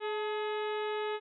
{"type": "harmonic tone with a mistuned harmonic", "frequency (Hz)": 422.6, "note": "G#4", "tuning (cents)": 30, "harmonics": [1, 2, 3, 4, 5, 6, 7, 8, 9], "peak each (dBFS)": [-33, -39, -43, -45, -47, -49, -50, -51, -52], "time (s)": [0, 1.2], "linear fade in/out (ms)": 50, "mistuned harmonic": 2, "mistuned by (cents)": 50, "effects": []}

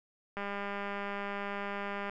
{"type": "click train", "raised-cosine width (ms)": 0.5, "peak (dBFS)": -23, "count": 348, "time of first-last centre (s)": [0.37, 2.096], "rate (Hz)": 201, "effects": []}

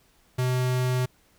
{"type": "tone", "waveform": "square", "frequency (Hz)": 126.8, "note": "B2", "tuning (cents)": 46, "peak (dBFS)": -23, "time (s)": [0.38, 1.06], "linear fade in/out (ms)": 10, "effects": ["pink hiss -62 dBFS RMS until 1.38 s"]}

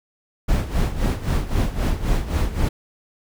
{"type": "noise with tremolo", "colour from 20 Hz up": "brown", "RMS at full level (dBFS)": -18, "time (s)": [0.48, 2.69], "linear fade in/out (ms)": 10, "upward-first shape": "sine", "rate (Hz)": 3.8, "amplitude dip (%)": 75, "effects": []}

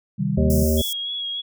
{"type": "chord", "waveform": "sine", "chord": "C minor", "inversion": "none", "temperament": "equal", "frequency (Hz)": [130.81, 155.56, 196], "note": ["C3", "Eb3", "G3"], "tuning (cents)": [0, 0, 0], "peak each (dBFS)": [-26, -24, -23], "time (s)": [0.18, 0.65], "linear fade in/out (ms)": 20}
{"type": "harmonic tone", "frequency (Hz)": 77.78, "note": "D#2", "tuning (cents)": 0, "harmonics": [1, 3, 5, 7, 8], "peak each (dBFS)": [-19, -22, -25, -28, -29], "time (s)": [0.37, 0.82], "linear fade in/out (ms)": 10}
{"type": "high-pass noise", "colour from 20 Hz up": "white", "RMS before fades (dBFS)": -30, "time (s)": [0.5, 0.93], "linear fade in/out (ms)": 2, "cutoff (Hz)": 5100, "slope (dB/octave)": 96}
{"type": "tone with vibrato", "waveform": "sine", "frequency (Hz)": 3322, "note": "G#7", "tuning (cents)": 0, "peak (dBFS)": -25, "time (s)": [0.77, 1.42], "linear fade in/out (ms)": 20, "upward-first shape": "sine", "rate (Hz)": 3.4, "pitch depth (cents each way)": 26}
{"effects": []}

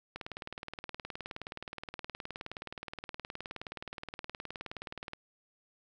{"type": "click train", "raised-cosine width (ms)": 0.3, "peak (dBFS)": -24, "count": 96, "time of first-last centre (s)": [0.16, 5.134], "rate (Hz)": 19.1, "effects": []}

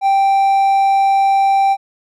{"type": "tone", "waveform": "triangle", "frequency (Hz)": 784, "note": "G5", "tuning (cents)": 0, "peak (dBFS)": -8, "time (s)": [0.01, 1.77], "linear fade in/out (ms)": 50, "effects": []}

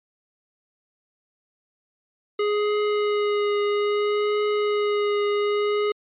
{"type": "tone with vibrato", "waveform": "square", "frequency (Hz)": 415.3, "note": "G#4", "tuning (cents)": 0, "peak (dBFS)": -21, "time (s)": [2.39, 5.92], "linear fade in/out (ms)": 5, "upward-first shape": "triangle", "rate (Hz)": 0.61, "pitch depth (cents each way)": 16, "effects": ["resampled to 8000 Hz"]}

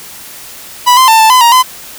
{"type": "tone with pitch steps", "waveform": "45% pulse", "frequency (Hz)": [985, 1037, 892, 882, 1013, 940, 1019], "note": ["B5", "C6", "A5", "A5", "B5", "A#5", "C6"], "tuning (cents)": [-5, -16, 23, 4, 44, 14, -46], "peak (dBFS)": -3, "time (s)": [0.86, 1.63], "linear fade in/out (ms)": 20, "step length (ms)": 110, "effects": ["white hiss -30 dBFS RMS until 1.98 s"]}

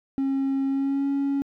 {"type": "tone with pitch glide", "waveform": "triangle", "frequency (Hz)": [271.1, 278.2], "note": ["C#4", "C#4"], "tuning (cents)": [-38, 6], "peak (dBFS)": -19, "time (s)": [0.18, 1.42], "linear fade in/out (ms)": 0, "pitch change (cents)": 44, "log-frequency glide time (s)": [0.67, 1.07], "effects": ["tanh soft clip ceiling -16 dBFS"]}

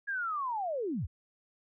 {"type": "linear sweep", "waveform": "sine", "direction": "down", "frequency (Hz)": [1666, 51.91], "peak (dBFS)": -31, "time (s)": [0.07, 1.07], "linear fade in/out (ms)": 20, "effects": []}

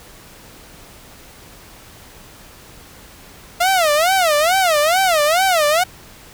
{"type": "tone with vibrato", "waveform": "sawtooth", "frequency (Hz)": 674, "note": "E5", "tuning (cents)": 38, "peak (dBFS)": -9, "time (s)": [3.6, 5.84], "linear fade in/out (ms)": 10, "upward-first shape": "sine", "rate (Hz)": 2.3, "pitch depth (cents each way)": 240, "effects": ["pink hiss -42 dBFS RMS until 6.33 s"]}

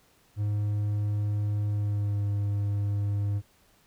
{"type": "tone with pitch glide", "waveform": "triangle", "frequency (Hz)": [103.83, 101.75], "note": ["G#2", "G#2"], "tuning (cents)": [0, -35], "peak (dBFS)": -23, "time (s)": [0.36, 3.42], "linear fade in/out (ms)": 50, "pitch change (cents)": -35, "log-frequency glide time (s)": [1.68, 2.26], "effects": ["pink hiss -63 dBFS RMS until 3.86 s"]}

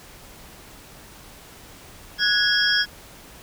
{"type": "tone cluster", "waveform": "sine", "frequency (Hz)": [1464, 1665, 3276, 4967, 5390], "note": ["F#6", "G#6", "G#7", "D#8", "E8"], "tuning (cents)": [-19, 4, -24, -4, 38], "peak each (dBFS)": [-25, -21, -24, -26, -25], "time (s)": [2.18, 2.86], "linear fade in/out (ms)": 50, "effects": ["pink hiss -45 dBFS RMS until 3.42 s"]}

